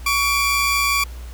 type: tone pair together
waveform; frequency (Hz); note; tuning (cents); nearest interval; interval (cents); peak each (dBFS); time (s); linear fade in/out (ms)
sawtooth; 1126 / 2377; C#6 / D7; +27 / +20; octave + minor second; 1293; -16; 0.06-1.04; 5
effects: added 60 Hz sine -31 dBFS peak until 1.33 s + pink hiss -45 dBFS RMS until 1.33 s